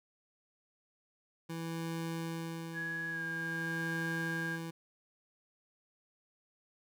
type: tone with tremolo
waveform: 25% pulse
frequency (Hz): 165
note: E3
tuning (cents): +2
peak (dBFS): -32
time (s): 1.49-4.71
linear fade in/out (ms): 10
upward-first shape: sine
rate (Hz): 0.48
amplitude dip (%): 60
type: tone with pitch glide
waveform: sine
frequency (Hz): 1672 to 1617.8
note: G#6 to G#6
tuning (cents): +11 to -46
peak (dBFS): -36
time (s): 2.73-4.59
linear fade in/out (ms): 50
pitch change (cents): -57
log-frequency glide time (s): 3.11-3.22
effects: none